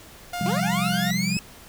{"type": "tone", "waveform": "sawtooth", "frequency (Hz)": 707, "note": "F5", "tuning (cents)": 21, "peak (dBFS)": -24, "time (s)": [0.33, 1.11], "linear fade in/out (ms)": 5}
{"type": "chord", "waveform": "sine", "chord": "C suspended fourth", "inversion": "none", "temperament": "equal with one note detuned", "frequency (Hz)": [130.81, 174.61, 198.73], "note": ["C3", "F3", "G3"], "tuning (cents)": [0, 0, 24], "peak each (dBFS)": [-31, -26, -26], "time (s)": [0.41, 1.37], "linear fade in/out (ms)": 2}
{"type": "linear sweep", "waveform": "20% pulse", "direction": "up", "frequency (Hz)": [324.3, 2620], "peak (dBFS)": -22, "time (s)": [0.46, 1.39], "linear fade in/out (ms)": 0}
{"effects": ["pink hiss -46 dBFS RMS until 1.68 s"]}